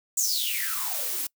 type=noise with high-pass filter sweep; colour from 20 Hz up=blue; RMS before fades=-28 dBFS; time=0.17-1.27 s; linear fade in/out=5 ms; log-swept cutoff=7500 to 250 Hz; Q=9.6; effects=noise-tail reverb RT60 0.1 s tail -25 dB re dry